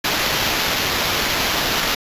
white noise with sample-and-hold, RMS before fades -20 dBFS, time 0.04-1.95 s, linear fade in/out 5 ms, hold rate 8820 Hz, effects resampled to 32000 Hz

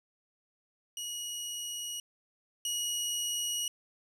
20% pulse tone pair in turn, 2904 / 2904 Hz, F#7 / F#7, -33 / -33 cents, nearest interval unison, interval 0 cents, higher neither, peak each -31 / -26 dBFS, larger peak second, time 0.97-2 / 2.65-3.68 s, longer neither, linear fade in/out 2 ms, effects none

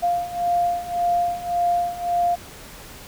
sine beating tone pair, 698.5 / 700.3 Hz, F5 / F5, 0 / +5 cents, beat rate 1.8 Hz, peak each -24 / -21 dBFS, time 0.02-2.36 s, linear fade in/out 20 ms, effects pink hiss -41 dBFS RMS until 3.07 s

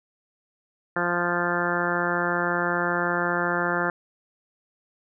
harmonic tone, 174.61 Hz, F3, in tune, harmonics 1 / 2 / 3 / 4 / 5 / 6 / 7 / 8 / 9 / 10, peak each -32 / -30 / -31 / -32 / -33 / -33 / -33 / -29 / -31 / -31 dBFS, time 0.96-3.9 s, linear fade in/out 2 ms, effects none

